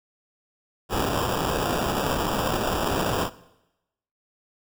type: noise with sample-and-hold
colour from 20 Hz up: blue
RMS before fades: -25 dBFS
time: 0.89-3.3 s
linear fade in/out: 50 ms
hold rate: 2100 Hz
effects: noise-tail reverb RT60 0.9 s tail -18 dB re dry